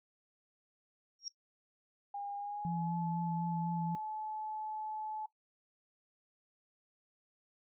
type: tone with exponential growth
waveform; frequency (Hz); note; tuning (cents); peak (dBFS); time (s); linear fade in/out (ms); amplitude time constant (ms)
sine; 5588; F8; 0; -35; 1.19-1.28; 1; 18
type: tone with pitch glide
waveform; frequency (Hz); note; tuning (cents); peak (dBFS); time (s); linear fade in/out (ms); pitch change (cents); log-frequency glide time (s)
sine; 809 to 862.1; G#5 to A5; -46 to -36; -38; 2.14-5.26; 5; +110; 2.36-2.99
type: tone with vibrato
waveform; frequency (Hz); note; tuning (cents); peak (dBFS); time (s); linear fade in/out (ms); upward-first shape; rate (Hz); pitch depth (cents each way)
sine; 169; E3; +43; -34; 2.65-3.95; 0; sine; 4; 20
effects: noise-tail reverb RT60 0.1 s tail -18 dB re dry